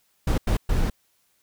brown noise bursts at uneven times, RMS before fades -21 dBFS, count 3, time 0.27-0.38 / 0.47-0.57 / 0.69-0.9 s, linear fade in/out 5 ms, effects white hiss -67 dBFS RMS until 1.42 s

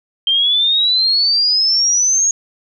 sine exponential sweep, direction up, 3136 to 6645 Hz, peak -11 dBFS, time 0.27-2.31 s, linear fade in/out 2 ms, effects none

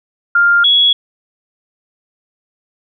sine tone pair in turn, 1400 / 3354 Hz, F6 / G#7, +4 / +16 cents, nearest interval octave + minor third, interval 1512 cents, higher second, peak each -7 dBFS, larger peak neither, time 0.35-0.64 / 0.64-0.93 s, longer neither, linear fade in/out 5 ms, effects none

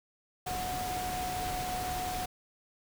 sine tone in noise, 732 Hz, F#5, 19 cents flat, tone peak -34 dBFS, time 0.46-2.26 s, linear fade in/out 10 ms, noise pink, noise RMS -38 dBFS, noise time 0.46-2.26 s, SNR +1 dB, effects none

